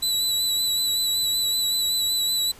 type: tone with vibrato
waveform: sawtooth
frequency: 3951 Hz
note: B7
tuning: in tune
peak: -18 dBFS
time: 0.02-2.52 s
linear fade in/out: 10 ms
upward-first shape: sine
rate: 5.3 Hz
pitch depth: 27 cents each way
effects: pink hiss -47 dBFS RMS until 2.59 s + resampled to 32000 Hz